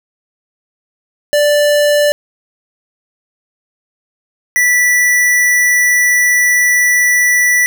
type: tone pair in turn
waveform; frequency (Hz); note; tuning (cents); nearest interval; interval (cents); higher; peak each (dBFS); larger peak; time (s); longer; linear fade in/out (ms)
square; 587.3 / 1964.1; D5 / B6; 0 / -10; octave + major sixth; 2090; second; -9; neither; 1.33-2.12 / 4.56-7.66; second; 0
effects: none